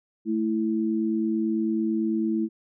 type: tone pair together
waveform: sine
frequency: 220 / 329 Hz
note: A3 / E4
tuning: 0 / -3 cents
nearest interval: perfect fifth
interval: 697 cents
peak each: -25 dBFS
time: 0.25-2.49 s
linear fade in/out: 50 ms
effects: none